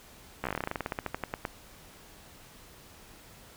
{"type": "slowing click train", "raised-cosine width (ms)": 0.5, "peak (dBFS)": -16, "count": 22, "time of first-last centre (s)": [0.44, 1.452], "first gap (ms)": 14, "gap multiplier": 1.11, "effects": ["pink hiss -53 dBFS RMS until 3.56 s"]}